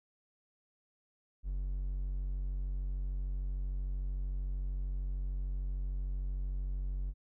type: tone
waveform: triangle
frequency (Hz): 46.6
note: F#1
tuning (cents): +13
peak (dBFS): -31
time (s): 1.43-7.14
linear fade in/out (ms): 50
effects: none